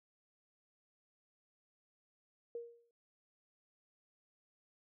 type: tone with exponential decay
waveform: sine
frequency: 470 Hz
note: A#4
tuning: 14 cents sharp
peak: -38 dBFS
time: 2.55-2.91 s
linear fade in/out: 2 ms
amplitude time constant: 78 ms
effects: none